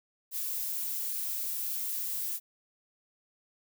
violet noise, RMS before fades -34 dBFS, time 0.31-2.4 s, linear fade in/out 50 ms, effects none

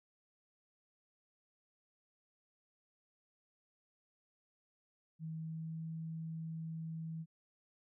sine tone with pitch glide, 160 to 161.77 Hz, D#3 to E3, +49 to -32 cents, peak -40 dBFS, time 5.19-7.26 s, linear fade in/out 50 ms, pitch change +19 cents, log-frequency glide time 5.35-5.84 s, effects none

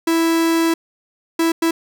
45% pulse tone bursts at uneven times, 329.6 Hz, E4, in tune, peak -14 dBFS, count 3, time 0.07-0.74 / 1.39-1.52 / 1.62-1.71 s, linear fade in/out 5 ms, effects none

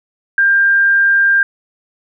sine tone, 1595 Hz, G6, 30 cents sharp, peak -8 dBFS, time 0.38-1.43 s, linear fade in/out 2 ms, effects none

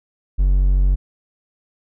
triangle tone, 46.78 Hz, F#1, 20 cents sharp, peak -10 dBFS, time 0.38-0.96 s, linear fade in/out 20 ms, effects none

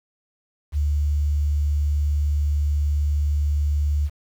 sine tone with quantisation, 73.42 Hz, D2, in tune, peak -18 dBFS, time 0.72-4.1 s, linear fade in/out 50 ms, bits 8, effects none

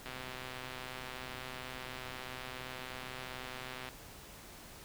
click train, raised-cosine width 0.3 ms, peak -27 dBFS, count 491, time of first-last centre 0.06-3.888 s, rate 128 Hz, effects pink hiss -52 dBFS RMS until 4.84 s

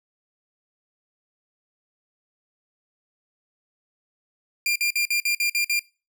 sawtooth tone bursts, 2394 Hz, D7, 33 cents sharp, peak -17 dBFS, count 8, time 4.66-5.793 s, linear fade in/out 2 ms, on 97 ms, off 51 ms, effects noise-tail reverb RT60 0.3 s tail -21 dB re dry

